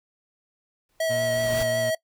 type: noise with exponential growth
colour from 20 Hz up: pink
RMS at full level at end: -31 dBFS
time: 0.89-1.63 s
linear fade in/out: 2 ms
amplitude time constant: 160 ms
type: tone with vibrato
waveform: square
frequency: 643 Hz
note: E5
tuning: 43 cents flat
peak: -23 dBFS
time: 1-1.95 s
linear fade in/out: 5 ms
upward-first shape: triangle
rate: 5.4 Hz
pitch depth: 24 cents each way
type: tone with pitch glide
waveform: 30% pulse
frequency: 117.7 to 116.95 Hz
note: A#2 to A#2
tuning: +17 to +6 cents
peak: -29 dBFS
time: 1.09-1.91 s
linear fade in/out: 20 ms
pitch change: -11 cents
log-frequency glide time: 1.34-1.7 s
effects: noise-tail reverb RT60 0.1 s tail -22 dB re dry